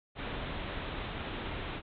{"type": "low-pass noise", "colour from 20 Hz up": "pink", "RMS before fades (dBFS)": -38, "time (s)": [0.15, 1.82], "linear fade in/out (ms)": 50, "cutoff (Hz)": 3800, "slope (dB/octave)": 96, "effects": ["MP3 64 kbps"]}